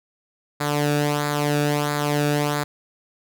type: tone with flanger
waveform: sawtooth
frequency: 146.83 Hz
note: D3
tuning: in tune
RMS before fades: -22 dBFS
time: 0.6-2.64 s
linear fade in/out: 10 ms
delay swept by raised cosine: 0.34 to 0.98 ms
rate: 1.5 Hz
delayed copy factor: -0.65
effects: none